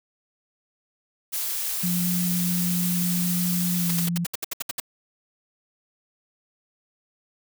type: noise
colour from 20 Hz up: blue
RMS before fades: -28 dBFS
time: 1.32-4.08 s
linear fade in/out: 20 ms
type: tone with pitch glide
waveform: sine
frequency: 177.3 to 171.86 Hz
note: F3 to F3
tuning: +26 to -28 cents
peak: -23 dBFS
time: 1.83-4.25 s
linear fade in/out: 10 ms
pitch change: -54 cents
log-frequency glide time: 3.75-3.94 s
type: noise bursts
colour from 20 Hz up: white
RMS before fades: -28 dBFS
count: 11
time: 3.89-4.801 s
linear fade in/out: 5 ms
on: 21 ms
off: 68 ms
effects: none